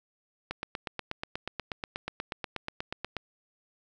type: click train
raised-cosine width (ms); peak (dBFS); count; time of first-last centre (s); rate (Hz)
0.3; -17; 23; 0.51-3.167; 8.28
effects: none